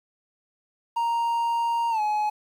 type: tone with pitch glide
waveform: triangle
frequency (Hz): 932.3 to 845.1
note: A#5 to G#5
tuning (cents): 0 to +30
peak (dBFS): -20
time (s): 0.96-2.3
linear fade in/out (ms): 10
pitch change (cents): -170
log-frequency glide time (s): 1.9-2.01
effects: 9-bit